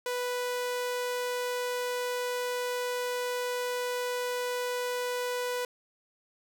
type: tone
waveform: sawtooth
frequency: 493.6 Hz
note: B4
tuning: 1 cent flat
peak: -26 dBFS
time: 0.06-5.65 s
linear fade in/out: 2 ms
effects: none